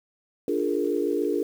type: chord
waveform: sine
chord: Bb dominant seventh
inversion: first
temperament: equal with one note detuned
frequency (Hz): 293.7 / 349.2 / 415.3 / 462.9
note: D4 / F4 / Ab4 / Bb4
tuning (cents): 0 / 0 / 0 / -12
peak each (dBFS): -28 / -28 / -27 / -29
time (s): 0.48-1.43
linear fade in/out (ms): 2
effects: 8-bit